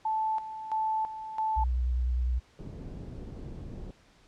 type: tone with tremolo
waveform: sine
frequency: 875 Hz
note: A5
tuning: 10 cents flat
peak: -26 dBFS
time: 0.05-1.64 s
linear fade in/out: 5 ms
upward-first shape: square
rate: 1.5 Hz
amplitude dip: 70%
type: tone with vibrato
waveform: sine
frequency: 61.74 Hz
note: B1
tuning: in tune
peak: -25 dBFS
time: 1.56-2.4 s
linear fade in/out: 20 ms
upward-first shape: sine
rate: 9.9 Hz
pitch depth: 33 cents each way
type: low-pass noise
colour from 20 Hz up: pink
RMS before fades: -41 dBFS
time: 2.59-3.91 s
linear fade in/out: 2 ms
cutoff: 340 Hz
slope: 12 dB/octave
effects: pink hiss -61 dBFS RMS until 4.27 s + low-pass 6000 Hz 12 dB/octave